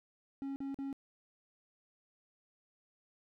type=tone bursts; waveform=triangle; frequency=274.3 Hz; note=C#4; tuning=18 cents flat; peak=-35 dBFS; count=3; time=0.42-0.928 s; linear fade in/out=0 ms; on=140 ms; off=44 ms; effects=none